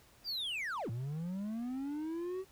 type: linear two-way sweep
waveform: triangle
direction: down then up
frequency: 4905 to 109.8 to 385.3 Hz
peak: -34 dBFS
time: 0.24-2.45 s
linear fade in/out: 50 ms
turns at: 0.9 s
effects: pink hiss -63 dBFS RMS until 2.51 s